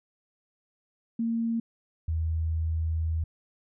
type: tone pair in turn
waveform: sine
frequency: 229.5 / 80.67 Hz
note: A#3 / E2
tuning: -27 / -37 cents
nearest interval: octave + tritone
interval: 1810 cents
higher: first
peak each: -25 dBFS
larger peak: neither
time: 1.19-1.6 / 2.08-3.24 s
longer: second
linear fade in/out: 5 ms
effects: none